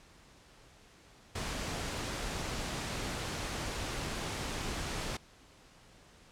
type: noise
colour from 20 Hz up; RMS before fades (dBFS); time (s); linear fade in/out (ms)
pink; -37; 1.35-5.17; 5
effects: pink hiss -59 dBFS RMS until 6.31 s + low-pass 8000 Hz 12 dB/octave